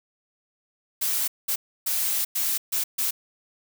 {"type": "noise bursts at uneven times", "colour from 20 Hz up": "blue", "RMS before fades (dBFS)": -25, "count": 6, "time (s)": [[1.01, 1.28], [1.48, 1.56], [1.86, 2.25], [2.35, 2.58], [2.72, 2.84], [2.98, 3.11]], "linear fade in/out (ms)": 10, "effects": []}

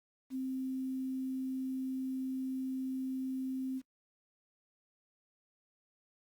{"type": "tone with quantisation", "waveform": "sine", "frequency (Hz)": 261.6, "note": "C4", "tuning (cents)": 0, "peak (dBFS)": -34, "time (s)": [0.3, 3.82], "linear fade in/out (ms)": 50, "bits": 10, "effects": ["noise-tail reverb RT60 0.1 s tail -21 dB re dry", "Opus 48 kbps"]}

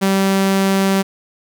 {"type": "tone", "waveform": "sawtooth", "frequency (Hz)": 193.9, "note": "G3", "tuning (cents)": -19, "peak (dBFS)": -9, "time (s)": [0.01, 1.03], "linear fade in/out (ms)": 20, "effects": []}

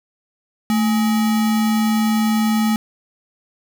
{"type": "tone with sample-and-hold", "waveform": "sine", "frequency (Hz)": 220, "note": "A3", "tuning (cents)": 0, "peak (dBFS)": -14, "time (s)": [0.7, 2.76], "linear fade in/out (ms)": 0, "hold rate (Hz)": 1050, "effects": []}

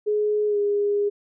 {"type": "tone with pitch glide", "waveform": "sine", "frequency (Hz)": [420.7, 409.2], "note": ["G#4", "G#4"], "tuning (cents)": [22, -26], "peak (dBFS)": -19, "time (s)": [0.06, 1.1], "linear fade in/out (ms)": 20, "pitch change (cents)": -48, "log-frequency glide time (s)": [0.47, 0.58], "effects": []}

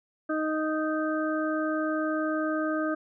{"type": "harmonic tone", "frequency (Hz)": 311.1, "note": "D#4", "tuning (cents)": 0, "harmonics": [1, 2, 4, 5], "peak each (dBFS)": [-28, -31, -34, -35], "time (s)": [0.29, 2.95], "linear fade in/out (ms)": 10, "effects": []}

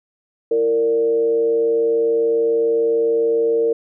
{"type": "tone with frequency modulation", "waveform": "sine", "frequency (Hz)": 460, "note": "A#4", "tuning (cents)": -23, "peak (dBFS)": -14, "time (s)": [0.51, 3.73], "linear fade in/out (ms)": 5, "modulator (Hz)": 127, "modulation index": 0.42, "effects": []}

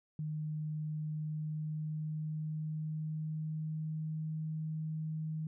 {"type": "tone with pitch glide", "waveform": "sine", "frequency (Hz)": [153.6, 156.83], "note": ["D#3", "D#3"], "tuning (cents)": [-22, 14], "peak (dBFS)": -35, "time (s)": [0.19, 5.47], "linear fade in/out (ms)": 2, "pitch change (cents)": 36, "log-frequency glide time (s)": [1.04, 4.39], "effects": []}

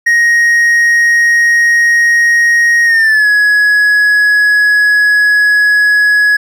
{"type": "tone with pitch glide", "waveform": "triangle", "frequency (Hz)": [1875, 1680.1], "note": ["A#6", "G#6"], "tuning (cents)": [10, 20], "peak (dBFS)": -4, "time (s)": [0.06, 6.37], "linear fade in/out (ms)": 10, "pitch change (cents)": -190, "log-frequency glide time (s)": [2.85, 3.28], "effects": []}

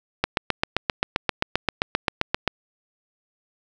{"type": "click train", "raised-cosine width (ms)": 0.3, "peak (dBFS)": -3, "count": 18, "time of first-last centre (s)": [0.24, 2.477], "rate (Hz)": 7.6, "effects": []}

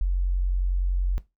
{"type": "tone", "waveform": "sine", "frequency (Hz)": 45.38, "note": "F#1", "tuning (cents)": -33, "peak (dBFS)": -20, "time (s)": [0.01, 1.18], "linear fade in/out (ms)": 0, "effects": ["noise-tail reverb RT60 0.2 s tail -17 dB re dry"]}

